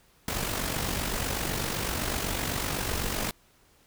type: noise with amplitude modulation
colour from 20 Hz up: pink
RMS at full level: -28 dBFS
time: 0.28-3.31 s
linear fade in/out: 2 ms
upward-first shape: sine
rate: 47.9 Hz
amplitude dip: 55%
effects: pink hiss -62 dBFS RMS until 3.86 s